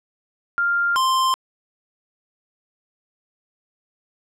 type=tone pair in turn; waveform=sine / square; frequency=1396.9 / 1046.5 Hz; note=F6 / C6; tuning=0 / 0 cents; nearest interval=perfect fourth; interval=500 cents; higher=first; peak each=-17 dBFS; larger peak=neither; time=0.58-0.96 / 0.96-1.34 s; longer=neither; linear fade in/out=0 ms; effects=low-pass 10000 Hz 12 dB/octave